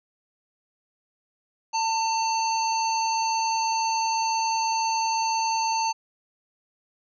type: harmonic tone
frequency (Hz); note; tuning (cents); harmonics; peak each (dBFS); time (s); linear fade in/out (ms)
897; A5; +33; 1 / 3 / 5 / 7; -23 / -34 / -32 / -33; 1.73-5.93; 20
effects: none